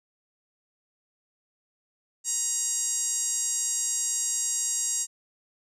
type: tone with band-pass filter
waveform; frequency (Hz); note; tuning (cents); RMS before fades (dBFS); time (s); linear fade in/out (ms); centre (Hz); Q
5% pulse; 949; A#5; +31; -28; 2.24-5.07; 50; 7300; 6.2
effects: none